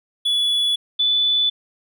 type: tone pair in turn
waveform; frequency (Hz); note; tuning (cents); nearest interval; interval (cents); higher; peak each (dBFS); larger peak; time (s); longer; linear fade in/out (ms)
triangle / sine; 3416 / 3482; G#7 / A7; +48 / -19; unison; 33; second; -15; neither; 0.25-0.76 / 0.99-1.5; neither; 10
effects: none